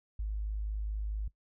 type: tone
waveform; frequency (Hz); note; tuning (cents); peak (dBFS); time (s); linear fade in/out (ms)
sine; 52.3; G#1; +13; -32; 0.19-1.28; 5
effects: noise-tail reverb RT60 0.1 s tail -18 dB re dry